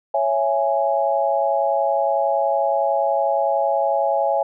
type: chord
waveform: sine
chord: C# minor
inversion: none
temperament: just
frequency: 554.4 / 665.2 / 831.5 Hz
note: C#5 / E5 / G#5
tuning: 0 / +16 / +2 cents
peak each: -21 dBFS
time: 0.14-4.43 s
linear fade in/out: 5 ms
effects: none